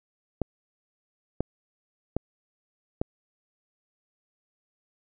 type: clicks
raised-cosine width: 2 ms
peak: -12 dBFS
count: 4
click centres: 0.417 / 1.406 / 2.166 / 3.015 s
effects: none